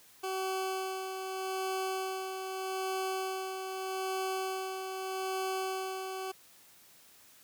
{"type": "tone with tremolo", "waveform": "20% pulse", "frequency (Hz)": 379.2, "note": "F#4", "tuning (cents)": 43, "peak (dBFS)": -27, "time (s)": [0.23, 6.32], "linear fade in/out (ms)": 10, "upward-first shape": "sine", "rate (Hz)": 0.81, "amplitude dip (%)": 45, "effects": ["white hiss -59 dBFS RMS until 7.43 s", "high-pass 60 Hz 12 dB/octave"]}